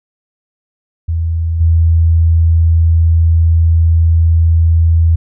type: tone with level steps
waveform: sine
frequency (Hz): 82.41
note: E2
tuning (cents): 0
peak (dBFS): -12 / -6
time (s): 1.08-5.16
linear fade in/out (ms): 10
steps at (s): 1.6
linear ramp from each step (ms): 10
effects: none